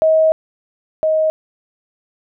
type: tone pair in turn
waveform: sine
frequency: 635 / 628.8 Hz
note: D#5 / D#5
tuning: +35 / +18 cents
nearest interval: unison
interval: 17 cents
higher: first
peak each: -9 / -12 dBFS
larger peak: first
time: 0.02-0.32 / 1.03-1.3 s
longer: first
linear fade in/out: 0 ms
effects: none